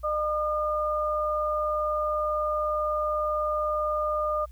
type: tone pair together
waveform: sine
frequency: 606 / 1212 Hz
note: D#5 / D#6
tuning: -46 / -46 cents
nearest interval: octave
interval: 1200 cents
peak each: -27 dBFS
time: 0.03-4.46 s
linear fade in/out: 20 ms
effects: added 60 Hz sine -42 dBFS peak until 4.51 s + white hiss -65 dBFS RMS until 4.51 s